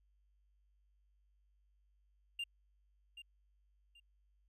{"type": "tone with echo", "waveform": "triangle", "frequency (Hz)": 2795, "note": "F7", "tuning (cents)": 1, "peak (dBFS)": -36, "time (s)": [2.39, 2.44], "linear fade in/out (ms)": 5, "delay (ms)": 780, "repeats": 2, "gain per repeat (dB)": -11, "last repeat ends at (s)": 4, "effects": ["added 50 Hz sine -70 dBFS peak until 4.48 s", "resampled to 32000 Hz"]}